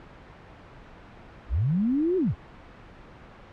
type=linear two-way sweep; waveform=sine; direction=up then down; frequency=45 to 384.6 to 45 Hz; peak=-21 dBFS; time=1.49-2.35 s; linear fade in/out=50 ms; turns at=2.17 s; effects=pink hiss -47 dBFS RMS until 3.52 s + low-pass 2000 Hz 12 dB/octave